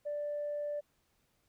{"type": "tone", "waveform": "sine", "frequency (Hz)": 587.3, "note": "D5", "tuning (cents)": 0, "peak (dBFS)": -33, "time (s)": [0.05, 0.81], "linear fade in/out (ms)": 20, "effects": ["tanh soft clip ceiling -30 dBFS", "pink hiss -75 dBFS RMS until 1.48 s"]}